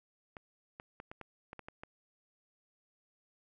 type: clicks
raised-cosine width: 0.5 ms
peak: -30 dBFS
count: 9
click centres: 0.368 / 0.799 / 1.001 / 1.115 / 1.213 / 1.531 / 1.593 / 1.685 / 1.835 s
effects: none